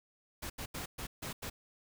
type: noise bursts at uneven times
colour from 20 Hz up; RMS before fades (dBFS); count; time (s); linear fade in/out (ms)
pink; -41; 6; 0.42-0.5 / 0.58-0.66 / 0.74-0.86 / 0.98-1.07 / 1.22-1.33 / 1.42-1.5; 10
effects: none